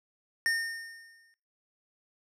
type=tone with exponential decay; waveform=square; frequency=1826 Hz; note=A#6; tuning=36 cents flat; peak=-24 dBFS; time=0.46-1.34 s; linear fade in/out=0 ms; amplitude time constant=190 ms; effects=noise-tail reverb RT60 0.5 s tail -23 dB re dry + low-pass 11000 Hz 12 dB/octave